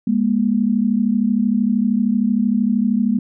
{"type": "tone pair together", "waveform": "sine", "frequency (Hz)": [205.5, 238.5], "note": ["G#3", "A#3"], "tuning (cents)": [-18, 40], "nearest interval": "minor third", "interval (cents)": 258, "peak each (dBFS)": -17, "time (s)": [0.07, 3.19], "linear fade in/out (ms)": 5, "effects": []}